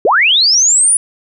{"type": "linear sweep", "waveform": "sine", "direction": "up", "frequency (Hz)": [341.8, 9900], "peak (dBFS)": -7, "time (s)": [0.05, 0.97], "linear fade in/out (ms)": 2, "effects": []}